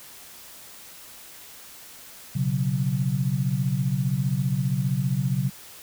sine chord, B suspended second, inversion none, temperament equal, 123.47 / 138.59 / 185 Hz, B2 / C#3 / F#3, 0 / 0 / 0 cents, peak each -27 / -24 / -28 dBFS, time 2.35-5.5 s, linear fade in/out 10 ms, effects white hiss -45 dBFS RMS until 5.82 s

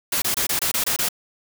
white noise bursts, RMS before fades -22 dBFS, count 8, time 0.12-1.088 s, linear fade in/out 5 ms, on 100 ms, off 24 ms, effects none

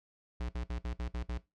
square tone bursts, 60 Hz, B1, 49 cents flat, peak -35 dBFS, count 7, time 0.4-1.379 s, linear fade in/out 5 ms, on 91 ms, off 57 ms, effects noise-tail reverb RT60 0.2 s tail -17 dB re dry + low-pass 5000 Hz 12 dB/octave

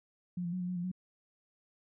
sine tone with pitch steps, 178 / 171.9 / 183.2 / 178.3 / 181.6 / 174.5 / 183.5 Hz, F3 / F3 / F#3 / F3 / F#3 / F3 / F#3, +33 / -27 / -17 / +36 / -32 / -1 / -14 cents, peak -33 dBFS, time 0.37-0.916 s, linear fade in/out 5 ms, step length 78 ms, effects none

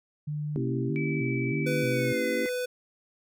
sine tone with vibrato, 138.59 Hz, C#3, in tune, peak -29 dBFS, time 0.27-2.13 s, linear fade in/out 10 ms, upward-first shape square, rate 1.6 Hz, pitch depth 130 cents each way
sine chord, A# diminished seventh, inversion none, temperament equal, 233.1 / 277.2 / 329.6 / 392 Hz, A#3 / C#4 / E4 / G4, 0 / 0 / 0 / 0 cents, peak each -34 dBFS, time 0.56-2.46 s, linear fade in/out 0 ms
sine tone with pitch glide, 2303 to 2040 Hz, D7 to C7, -34 to -44 cents, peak -34 dBFS, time 0.96-2.49 s, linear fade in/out 0 ms, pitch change -210 cents, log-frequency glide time 1.9-2.25 s
square tone, 498.3 Hz, B4, 15 cents sharp, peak -29 dBFS, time 1.66-2.66 s, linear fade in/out 10 ms
effects none

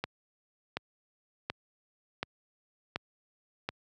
click train, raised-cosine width 0.3 ms, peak -16 dBFS, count 6, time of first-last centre 0.04-3.69 s, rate 1.37 Hz, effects high-pass 80 Hz 12 dB/octave

